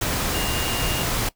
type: tone in noise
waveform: sine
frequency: 2822 Hz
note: F7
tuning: 17 cents sharp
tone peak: -30 dBFS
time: 0.34-1.03 s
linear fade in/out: 5 ms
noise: pink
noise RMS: -24 dBFS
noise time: 0.01-1.29 s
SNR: -9 dB
effects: noise-tail reverb RT60 0.1 s tail -19 dB re dry